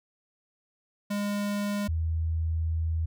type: tone pair in turn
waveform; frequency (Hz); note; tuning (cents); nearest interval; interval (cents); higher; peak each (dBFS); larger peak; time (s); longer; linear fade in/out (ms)
square / sine; 204.3 / 81.08; G#3 / E2; -28 / -28; octave + major third; 1600; first; -28 / -25; second; 1.1-1.88 / 1.88-3.06; second; 10
effects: none